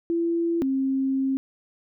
sine tone pair in turn, 337.1 / 267.6 Hz, E4 / C4, +39 / +39 cents, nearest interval major third, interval 400 cents, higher first, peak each -21 dBFS, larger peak neither, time 0.1-0.62 / 0.62-1.37 s, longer second, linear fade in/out 0 ms, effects none

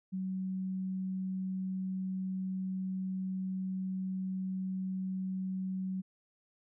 sine tone, 188.1 Hz, F#3, 29 cents sharp, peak -33 dBFS, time 0.12-6.02 s, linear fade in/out 20 ms, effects none

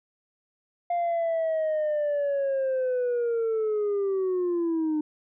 sine linear sweep, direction down, 701 to 301.7 Hz, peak -21 dBFS, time 0.9-5.01 s, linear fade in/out 5 ms, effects tanh soft clip ceiling -22 dBFS

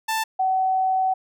sawtooth / sine tone pair in turn, 885 / 755.5 Hz, A5 / F#5, +10 / +36 cents, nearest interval minor third, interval 274 cents, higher first, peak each -18 dBFS, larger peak neither, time 0.08-0.24 / 0.39-1.14 s, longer second, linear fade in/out 10 ms, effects none

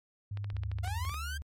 sine tone with pitch glide, 101.4 to 91.39 Hz, G#2 to F#2, -41 to -21 cents, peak -34 dBFS, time 0.31-1.12 s, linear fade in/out 5 ms, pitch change -180 cents, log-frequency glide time 0.8-0.99 s
clicks, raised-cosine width 0.3 ms, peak -30 dBFS, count 12, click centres 0.373 / 0.444 / 0.502 / 0.567 / 0.635 / 0.716 / 0.786 / 0.846 / 0.876 / 1.051 / 1.095 / 1.143 s
sine tone with vibrato, 73.1 Hz, D2, 7 cents flat, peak -36 dBFS, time 0.53-1.42 s, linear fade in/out 0 ms, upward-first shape triangle, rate 4.1 Hz, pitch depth 9 cents each way
sawtooth linear sweep, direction up, 686 to 1613 Hz, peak -35 dBFS, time 0.83-1.38 s, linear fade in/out 10 ms
effects MP3 64 kbps

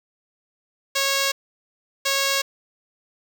5% pulse tone pair in turn, 549 / 549 Hz, C#5 / C#5, -17 / -17 cents, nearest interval unison, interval 0 cents, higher neither, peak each -8 dBFS, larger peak neither, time 0.95-1.32 / 2.05-2.42 s, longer neither, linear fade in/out 10 ms, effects none

